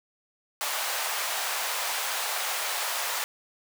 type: high-pass noise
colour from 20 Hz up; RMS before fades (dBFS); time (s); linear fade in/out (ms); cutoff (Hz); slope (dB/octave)
pink; -30; 0.61-3.24; 0; 670; 24
effects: none